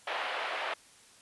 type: band-pass noise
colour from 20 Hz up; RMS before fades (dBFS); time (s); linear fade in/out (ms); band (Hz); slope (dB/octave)
pink; -35; 0.07-0.74; 5; 570 to 3200; 24
effects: white hiss -58 dBFS RMS until 1.21 s + resampled to 24000 Hz